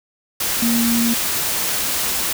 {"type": "tone in noise", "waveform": "sine", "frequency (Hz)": 233.1, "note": "A#3", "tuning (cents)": 0, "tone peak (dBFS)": -16, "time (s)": [0.62, 1.14], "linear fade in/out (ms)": 5, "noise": "white", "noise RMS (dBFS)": -21, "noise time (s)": [0.4, 2.33], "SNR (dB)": 2, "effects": []}